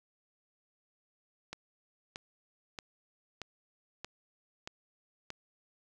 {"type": "click train", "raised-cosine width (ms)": 0.2, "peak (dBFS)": -23, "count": 7, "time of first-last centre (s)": [1.53, 5.304], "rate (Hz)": 1.59, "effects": []}